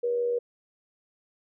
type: tone with amplitude modulation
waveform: sine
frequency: 480 Hz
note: B4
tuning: 49 cents flat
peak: -22 dBFS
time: 0.03-0.39 s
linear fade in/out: 10 ms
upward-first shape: sine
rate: 86.5 Hz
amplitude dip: 40%
effects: none